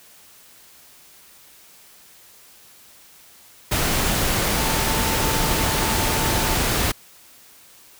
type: tone in noise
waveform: sine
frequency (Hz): 890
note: A5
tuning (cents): +20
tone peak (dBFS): -29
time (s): 4.57-6.55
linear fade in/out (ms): 10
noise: pink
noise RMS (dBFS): -21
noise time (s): 3.71-6.92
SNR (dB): -11
effects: white hiss -49 dBFS RMS until 7.99 s